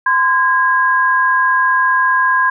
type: tone pair together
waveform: sine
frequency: 1030 / 1635 Hz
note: C6 / G#6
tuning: -28 / -28 cents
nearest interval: minor sixth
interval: 800 cents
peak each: -13 dBFS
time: 0.06-2.5 s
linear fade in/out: 5 ms
effects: none